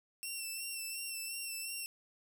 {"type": "tone with vibrato", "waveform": "10% pulse", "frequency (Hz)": 2700, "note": "E7", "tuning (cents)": 41, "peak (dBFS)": -31, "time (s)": [0.23, 1.86], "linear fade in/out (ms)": 0, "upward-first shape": "sine", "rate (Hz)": 2.8, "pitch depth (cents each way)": 36, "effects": []}